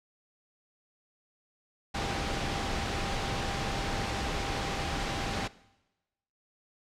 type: tone in noise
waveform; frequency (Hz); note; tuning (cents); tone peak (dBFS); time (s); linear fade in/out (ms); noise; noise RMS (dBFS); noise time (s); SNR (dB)
sine; 792; G5; +18; -39; 1.94-5.48; 10; pink; -32; 1.94-5.48; -10
effects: noise-tail reverb RT60 1.0 s tail -20 dB re dry + low-pass 5000 Hz 12 dB/octave